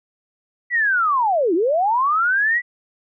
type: linear two-way sweep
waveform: sine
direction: down then up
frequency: 1986 to 311.1 to 1986 Hz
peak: -15 dBFS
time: 0.7-2.62 s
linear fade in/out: 50 ms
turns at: 1.54 s
effects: none